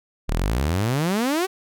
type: exponential sweep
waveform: sawtooth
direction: up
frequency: 34.65 to 393.7 Hz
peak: -16 dBFS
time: 0.28-1.47 s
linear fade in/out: 20 ms
effects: none